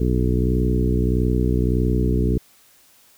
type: harmonic tone with a mistuned harmonic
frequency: 61.6 Hz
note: B1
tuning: 4 cents flat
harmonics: 1 / 2 / 3 / 4 / 5 / 6 / 7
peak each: -20 / -23 / -25 / -26 / -27 / -28 / -28 dBFS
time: 0-2.38 s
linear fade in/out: 5 ms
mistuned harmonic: 1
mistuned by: -19 cents
effects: white hiss -54 dBFS RMS until 3.17 s